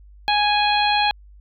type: harmonic tone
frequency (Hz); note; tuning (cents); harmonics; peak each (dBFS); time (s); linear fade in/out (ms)
830.6; G#5; 0; 1 / 2 / 3 / 4 / 5; -18 / -26 / -24 / -25 / -25; 0.28-1.11; 0
effects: added 50 Hz sine -43 dBFS peak until 1.4 s